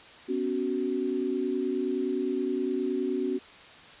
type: tone cluster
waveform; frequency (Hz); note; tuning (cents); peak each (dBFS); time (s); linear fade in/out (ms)
sine; 250.9 / 280.5 / 372.2; B3 / C#4 / F#4; +28 / +21 / +10; -32 / -31 / -29; 0.28-3.39; 20
effects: white hiss -49 dBFS RMS until 4 s + resampled to 8000 Hz